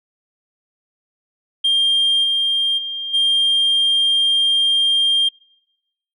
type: tone with level steps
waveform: sine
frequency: 3200 Hz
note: G7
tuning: 35 cents sharp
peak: -11 / -14 / -23 / -11 dBFS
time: 1.64-5.29 s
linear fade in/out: 10 ms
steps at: 2.23 / 2.77 / 3.13 s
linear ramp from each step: 20 ms
effects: noise-tail reverb RT60 0.9 s tail -26 dB re dry + tanh soft clip ceiling -11 dBFS